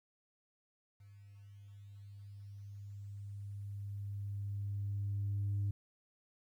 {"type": "tone with level ramp", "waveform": "sine", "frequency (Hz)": 100.8, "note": "G2", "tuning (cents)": 49, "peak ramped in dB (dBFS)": [-55, -30], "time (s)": [1, 5.71], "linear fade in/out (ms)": 5, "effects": ["tanh soft clip ceiling -30 dBFS", "12-bit"]}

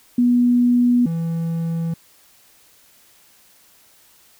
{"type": "tone pair in turn", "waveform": ["sine", "triangle"], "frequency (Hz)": [243.7, 165.71], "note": ["B3", "E3"], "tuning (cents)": [-23, 9], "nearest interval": "perfect fifth", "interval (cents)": 668, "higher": "first", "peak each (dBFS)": [-12, -18], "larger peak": "first", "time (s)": [[0.18, 1.06], [1.06, 1.94]], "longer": "neither", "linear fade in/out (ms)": 5, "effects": ["white hiss -53 dBFS RMS until 4.39 s"]}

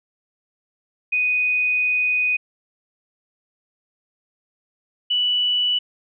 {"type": "tone pair in turn", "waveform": "sine", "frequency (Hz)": [2489, 2960], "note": ["D#7", "F#7"], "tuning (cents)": [0, 0], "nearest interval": "minor third", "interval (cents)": 300, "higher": "second", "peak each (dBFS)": -17, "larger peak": "neither", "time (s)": [[1.12, 2.37], [5.1, 5.79]], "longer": "first", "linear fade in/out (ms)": 10, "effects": []}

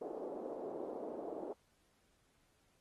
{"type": "band-pass noise", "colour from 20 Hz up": "pink", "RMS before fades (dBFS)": -44, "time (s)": [0.01, 1.53], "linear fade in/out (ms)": 5, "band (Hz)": [330, 630], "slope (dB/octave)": 24, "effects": ["pink hiss -75 dBFS RMS until 2.8 s", "AAC 32 kbps"]}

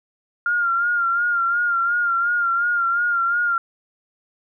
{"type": "tone with vibrato", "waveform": "sine", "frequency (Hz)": 1400, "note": "F6", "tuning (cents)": 4, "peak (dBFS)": -17, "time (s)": [0.46, 3.58], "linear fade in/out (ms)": 2, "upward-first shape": "sine", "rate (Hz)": 2.8, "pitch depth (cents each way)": 46, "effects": []}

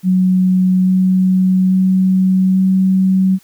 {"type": "tone with pitch steps", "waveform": "sine", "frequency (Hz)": [185, 186.29, 187.58, 188.89], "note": ["F#3", "F#3", "F#3", "F#3"], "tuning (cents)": [0, 12, 24, 36], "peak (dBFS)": -9, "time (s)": [0.03, 3.39], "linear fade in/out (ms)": 50, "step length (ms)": 840, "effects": ["white hiss -50 dBFS RMS until 3.43 s"]}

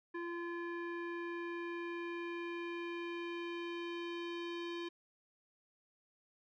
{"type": "tone with low-pass filter sweep", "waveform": "square", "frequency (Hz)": 343.1, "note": "F4", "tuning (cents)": -31, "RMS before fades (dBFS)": -42, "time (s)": [0.14, 4.89], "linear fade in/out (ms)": 10, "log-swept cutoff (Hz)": [1700, 3400], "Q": 2.4, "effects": []}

